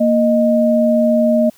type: tone pair together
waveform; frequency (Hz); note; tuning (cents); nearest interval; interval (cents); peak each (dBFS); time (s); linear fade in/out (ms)
sine; 233.1 / 619.3; A#3 / D#5; 0 / -8; octave + perfect fourth; 1692; -13; 0-1.5; 10
effects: white hiss -50 dBFS RMS until 1.57 s